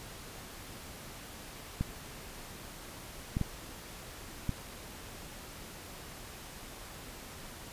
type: clicks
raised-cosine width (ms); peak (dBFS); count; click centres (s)
5; -18; 4; 1.81 / 3.369 / 3.413 / 4.493
effects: pink hiss -47 dBFS RMS until 7.72 s + resampled to 32000 Hz